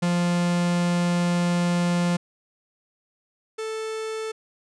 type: tone pair in turn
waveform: 45% pulse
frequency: 174.61 / 440 Hz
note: F3 / A4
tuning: 0 / 0 cents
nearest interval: octave + major third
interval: 1600 cents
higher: second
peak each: -20 / -28 dBFS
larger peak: first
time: 0.02-2.17 / 3.58-4.32 s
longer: first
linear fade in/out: 10 ms
effects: resampled to 22050 Hz